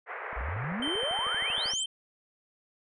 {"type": "band-pass noise", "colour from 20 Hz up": "white", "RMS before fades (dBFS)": -38, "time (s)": [0.06, 1.75], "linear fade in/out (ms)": 50, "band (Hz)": [420, 2100], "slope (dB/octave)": 48}
{"type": "click train", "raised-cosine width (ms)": 3, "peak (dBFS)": -35, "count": 19, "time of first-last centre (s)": [0.33, 1.736], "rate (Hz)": 12.8}
{"type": "exponential sweep", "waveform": "sine", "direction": "up", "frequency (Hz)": [52, 8410], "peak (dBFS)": -32, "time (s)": [0.36, 1.84], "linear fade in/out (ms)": 10}
{"type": "tone", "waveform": "triangle", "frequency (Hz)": 3114, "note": "G7", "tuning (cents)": -12, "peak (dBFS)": -29, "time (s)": [0.82, 1.86], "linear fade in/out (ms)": 5}
{"effects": ["resampled to 24000 Hz"]}